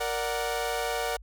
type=chord; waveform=sawtooth; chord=Bb augmented; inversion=none; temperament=equal; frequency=466.2 / 587.3 / 740 Hz; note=Bb4 / D5 / F#5; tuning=0 / 0 / 0 cents; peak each=-28 / -30 / -28 dBFS; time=0-1.17 s; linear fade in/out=10 ms; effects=added 50 Hz sine -45 dBFS peak until 1.22 s